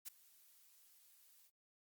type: noise with ADSR envelope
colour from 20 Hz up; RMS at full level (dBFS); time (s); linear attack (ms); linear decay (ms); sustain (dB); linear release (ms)
blue; -45; 0.05-1.51; 27; 12; -22; 52
effects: Opus 48 kbps

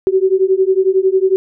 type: beating tone pair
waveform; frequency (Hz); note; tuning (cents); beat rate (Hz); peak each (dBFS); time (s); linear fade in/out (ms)
sine; 374.5 / 385.5; F#4 / G4; +21 / -29; 11; -13; 0.07-1.36; 0
effects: none

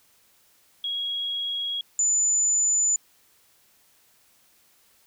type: tone pair in turn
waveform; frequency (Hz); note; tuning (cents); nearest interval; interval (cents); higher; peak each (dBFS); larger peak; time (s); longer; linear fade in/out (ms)
sine; 3308 / 7009; G#7 / A8; -8 / -8; octave + minor second; 1300; second; -26 / -19; second; 0.84-1.81 / 1.99-2.96; neither; 2
effects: white hiss -61 dBFS RMS until 5.06 s

